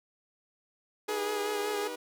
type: tone with vibrato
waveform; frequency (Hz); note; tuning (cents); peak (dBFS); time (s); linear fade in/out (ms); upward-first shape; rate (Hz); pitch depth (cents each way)
sawtooth; 415.3; G#4; 0; -27; 1.08-1.88; 10; sine; 5.3; 29
type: chord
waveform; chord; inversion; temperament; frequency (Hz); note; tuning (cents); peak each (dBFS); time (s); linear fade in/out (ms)
sawtooth; Eb augmented; none; just; 311.1 / 388.9 / 486.1; Eb4 / G4 / B4; 0 / -14 / -28; -39 / -40 / -34; 1.08-1.96; 10
effects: none